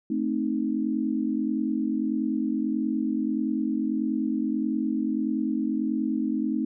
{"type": "chord", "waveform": "sine", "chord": "A diminished", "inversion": "none", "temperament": "equal", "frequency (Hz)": [220, 261.6, 311.1], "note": ["A3", "C4", "Eb4"], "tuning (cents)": [0, 0, 0], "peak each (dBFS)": [-28, -28, -28], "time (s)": [0.1, 6.65], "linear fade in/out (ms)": 5, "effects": []}